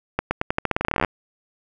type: accelerating click train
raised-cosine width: 0.5 ms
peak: -5 dBFS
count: 20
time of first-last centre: 0.19-1.048 s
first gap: 120 ms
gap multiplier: 0.87
effects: none